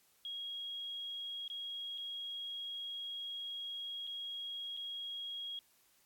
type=tone with dropouts; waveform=sine; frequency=3290 Hz; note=G#7; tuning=17 cents flat; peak=-40 dBFS; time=0.25-5.59 s; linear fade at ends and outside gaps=1 ms; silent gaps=1.479-1.5 / 1.977-1.981 / 4.069-4.073 / 4.767-4.772 s; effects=white hiss -70 dBFS RMS until 6.05 s + AAC 64 kbps